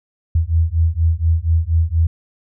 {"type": "beating tone pair", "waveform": "sine", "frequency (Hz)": [80.1, 84.3], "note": ["E2", "E2"], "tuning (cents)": [-49, 39], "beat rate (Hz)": 4.2, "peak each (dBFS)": [-16, -16], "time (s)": [0.35, 2.07], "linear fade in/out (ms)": 5, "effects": []}